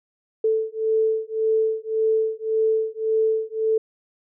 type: beating tone pair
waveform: sine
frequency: 440 / 441.8 Hz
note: A4 / A4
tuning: 0 / +7 cents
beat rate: 1.8 Hz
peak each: -22 dBFS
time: 0.44-3.78 s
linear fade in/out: 5 ms
effects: none